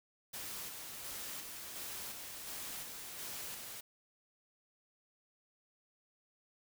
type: noise with tremolo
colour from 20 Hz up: white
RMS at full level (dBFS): -44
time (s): 0.33-3.81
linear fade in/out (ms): 10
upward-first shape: square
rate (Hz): 1.4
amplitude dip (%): 30
effects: none